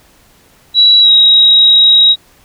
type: tone with pitch glide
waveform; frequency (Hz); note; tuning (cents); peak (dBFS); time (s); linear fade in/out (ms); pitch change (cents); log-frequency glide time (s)
sine; 3912 to 3816; B7 to A#7; -17 to +40; -3; 0.74-2.16; 50; -43; 1.01-1.1
effects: pink hiss -47 dBFS RMS until 2.44 s